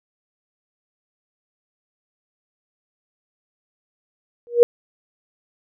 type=tone with exponential growth; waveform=sine; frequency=476.4 Hz; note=A#4; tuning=38 cents sharp; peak=-3 dBFS; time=4.47-4.63 s; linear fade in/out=0 ms; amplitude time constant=33 ms; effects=none

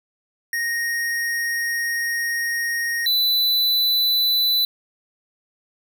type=tone pair in turn; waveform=square; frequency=1864.7 / 3990 Hz; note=A#6 / B7; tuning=0 / +17 cents; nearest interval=octave + minor second; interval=1317 cents; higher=second; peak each=-22 / -17 dBFS; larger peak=second; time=0.53-3.06 / 3.06-4.65 s; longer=first; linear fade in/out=2 ms; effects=none

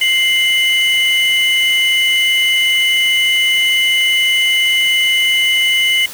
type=tone pair together; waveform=triangle; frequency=2093 / 2968 Hz; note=C7 / F#7; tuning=0 / +5 cents; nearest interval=tritone; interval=605 cents; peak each=-12 dBFS; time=0.01-6.06 s; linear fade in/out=5 ms; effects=white hiss -31 dBFS RMS until 6.13 s

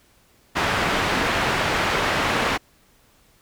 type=low-pass noise; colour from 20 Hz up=white; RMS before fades=-22 dBFS; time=0.55-2.58 s; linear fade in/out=20 ms; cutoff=2000 Hz; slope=12 dB/octave; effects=pink hiss -58 dBFS RMS until 3.41 s

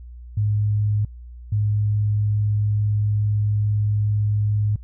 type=tone bursts at uneven times; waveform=sine; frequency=104.7 Hz; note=G#2; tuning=15 cents sharp; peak=-17 dBFS; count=2; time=0.37-1.05 / 1.52-4.76 s; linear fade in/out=5 ms; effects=added 60 Hz sine -36 dBFS peak until 4.83 s

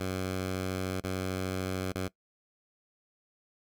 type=tone with dropouts; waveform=10% pulse; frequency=93.4 Hz; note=F#2; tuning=17 cents sharp; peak=-23 dBFS; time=0-2.08 s; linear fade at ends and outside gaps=5 ms; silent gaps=1.005-1.038 / 1.921-1.953 s; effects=noise-tail reverb RT60 0.1 s tail -20 dB re dry

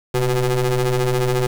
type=ring-modulated tone; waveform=30% pulse; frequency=123.47 Hz; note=B2; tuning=in tune; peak=-11 dBFS; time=0.14-1.47 s; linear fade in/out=5 ms; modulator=254 Hz; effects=7-bit

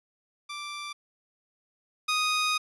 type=tone pair in turn; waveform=15% pulse; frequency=1174.7 / 1244.6 Hz; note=D6 / D#6; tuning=0 / 0 cents; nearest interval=minor second; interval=100 cents; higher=second; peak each=-29 / -18 dBFS; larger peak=second; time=0.49-0.93 / 2.08-2.58 s; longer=second; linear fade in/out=10 ms; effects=resampled to 24000 Hz

